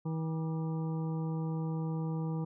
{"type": "harmonic tone with a mistuned harmonic", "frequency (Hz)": 160.4, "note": "E3", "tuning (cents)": -47, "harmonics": [1, 2, 3, 5, 6, 7], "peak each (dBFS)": [-32, -42, -44, -50, -50, -54], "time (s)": [0.05, 2.45], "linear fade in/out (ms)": 10, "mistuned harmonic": 7, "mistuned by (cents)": 92, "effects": []}